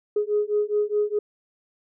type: beating tone pair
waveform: sine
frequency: 415.3 / 420.1 Hz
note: G#4 / G#4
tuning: 0 / +20 cents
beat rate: 4.8 Hz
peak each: -23 dBFS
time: 0.16-1.19 s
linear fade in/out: 5 ms
effects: tanh soft clip ceiling -13 dBFS